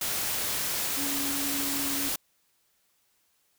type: tone in noise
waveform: sine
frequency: 280.2 Hz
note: C#4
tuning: 19 cents sharp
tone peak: -34 dBFS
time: 0.97-2.09 s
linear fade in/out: 5 ms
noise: white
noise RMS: -30 dBFS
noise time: 0.01-2.16 s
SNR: -7 dB
effects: white hiss -70 dBFS RMS until 3.58 s